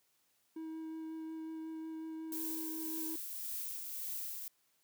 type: tone with vibrato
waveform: triangle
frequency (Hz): 319.9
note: D#4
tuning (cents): +48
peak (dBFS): -39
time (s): 0.56-3.16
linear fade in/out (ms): 5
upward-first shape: sine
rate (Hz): 5.5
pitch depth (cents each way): 9
type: noise with tremolo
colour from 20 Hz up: violet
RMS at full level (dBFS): -40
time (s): 2.32-4.48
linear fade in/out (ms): 2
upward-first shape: triangle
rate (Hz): 1.8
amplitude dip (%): 40
effects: white hiss -75 dBFS RMS until 4.83 s + high-pass 80 Hz 12 dB/octave